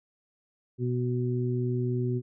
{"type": "harmonic tone", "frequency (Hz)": 123.6, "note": "B2", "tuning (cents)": 2, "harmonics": [1, 2, 3], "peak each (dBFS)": [-27, -33, -32], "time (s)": [0.78, 2.22], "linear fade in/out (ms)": 50, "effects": []}